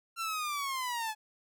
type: linear sweep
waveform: sawtooth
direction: down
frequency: 1367 to 848 Hz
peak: -29 dBFS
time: 0.16-1.15 s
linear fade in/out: 50 ms
effects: none